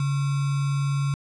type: tone with sample-and-hold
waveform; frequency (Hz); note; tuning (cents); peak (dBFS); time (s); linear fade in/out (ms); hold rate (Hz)
sine; 140; C#3; +18; -21; 0-1.14; 2; 1225
effects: resampled to 22050 Hz